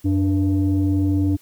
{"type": "tone pair together", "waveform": "sine", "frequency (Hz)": [92.01, 292.1], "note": ["F#2", "D4"], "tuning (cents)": [-9, -9], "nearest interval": "octave + minor sixth", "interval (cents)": 2000, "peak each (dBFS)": -17, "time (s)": [0.04, 1.37], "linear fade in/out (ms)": 20, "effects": ["tanh soft clip ceiling -12 dBFS", "white hiss -54 dBFS RMS until 1.41 s"]}